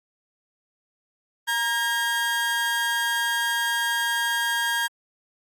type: tone pair together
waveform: 30% pulse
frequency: 939 / 1621.2 Hz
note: A#5 / G#6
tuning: +12 / -42 cents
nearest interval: major sixth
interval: 946 cents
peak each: -25 / -21 dBFS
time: 1.47-4.88 s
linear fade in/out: 20 ms
effects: AAC 64 kbps